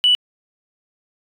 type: tone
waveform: sine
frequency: 2960 Hz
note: F#7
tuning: in tune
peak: -10 dBFS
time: 0.04-0.15 s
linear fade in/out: 0 ms
effects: tanh soft clip ceiling -6 dBFS